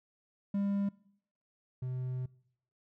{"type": "tone pair in turn", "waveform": "triangle", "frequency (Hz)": [200, 127.52], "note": ["G3", "C3"], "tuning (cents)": [35, -44], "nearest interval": "minor sixth", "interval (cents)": 779, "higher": "first", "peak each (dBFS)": [-27, -32], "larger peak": "first", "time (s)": [[0.54, 0.89], [1.82, 2.26]], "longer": "second", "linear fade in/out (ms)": 5, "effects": ["noise-tail reverb RT60 0.7 s tail -22 dB re dry"]}